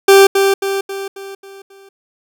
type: tone with echo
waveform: 40% pulse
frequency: 392 Hz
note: G4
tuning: in tune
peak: -3 dBFS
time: 0.08-0.27 s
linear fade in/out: 5 ms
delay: 270 ms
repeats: 6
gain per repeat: -6 dB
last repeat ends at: 1.89 s
effects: none